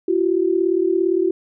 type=tone pair together; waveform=sine; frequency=341.5 / 379 Hz; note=F4 / F#4; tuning=-39 / +42 cents; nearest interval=major second; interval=181 cents; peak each=-18 dBFS; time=0.08-1.31 s; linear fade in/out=5 ms; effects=none